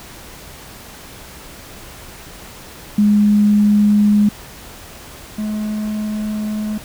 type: tone pair in turn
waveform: sine / triangle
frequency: 207.7 / 213 Hz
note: G#3 / G#3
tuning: 0 / +44 cents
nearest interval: unison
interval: 44 cents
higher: second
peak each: -9 / -17 dBFS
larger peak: first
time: 2.98-4.29 / 5.38-6.78 s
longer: second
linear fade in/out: 5 ms
effects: pink hiss -37 dBFS RMS until 6.84 s